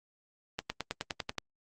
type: accelerating click train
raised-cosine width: 0.2 ms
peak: -15 dBFS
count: 9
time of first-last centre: 0.59-1.383 s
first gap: 110 ms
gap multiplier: 0.97
effects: Opus 32 kbps